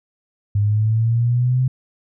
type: linear sweep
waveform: sine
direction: up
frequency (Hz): 101.2 to 130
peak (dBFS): -14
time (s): 0.55-1.68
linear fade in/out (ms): 5
effects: none